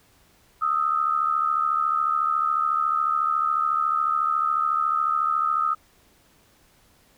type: tone pair together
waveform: sine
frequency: 1244.5 / 1318.5 Hz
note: D#6 / E6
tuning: 0 / 0 cents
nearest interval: minor second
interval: 100 cents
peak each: -22 / -24 dBFS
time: 0.61-5.75 s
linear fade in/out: 20 ms
effects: pink hiss -59 dBFS RMS until 7.17 s